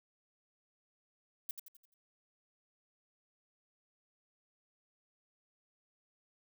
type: noise with echo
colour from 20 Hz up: violet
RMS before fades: -38 dBFS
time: 1.49-1.51 s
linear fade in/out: 2 ms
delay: 86 ms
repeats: 5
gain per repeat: -7 dB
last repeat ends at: 1.94 s
effects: none